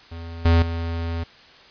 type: tone with level steps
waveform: square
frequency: 83.6 Hz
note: E2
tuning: 25 cents sharp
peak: -33 / -14 / -25 dBFS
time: 0.11-1.24 s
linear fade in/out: 10 ms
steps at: 0.45 / 0.62 s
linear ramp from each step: 5 ms
effects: white hiss -48 dBFS RMS until 1.7 s + resampled to 11025 Hz